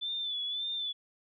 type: tone with vibrato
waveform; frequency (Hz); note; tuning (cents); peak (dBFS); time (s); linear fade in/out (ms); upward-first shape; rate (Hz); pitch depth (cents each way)
sine; 3497; A7; -11; -32; 0.01-0.93; 20; sine; 1.8; 57
effects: none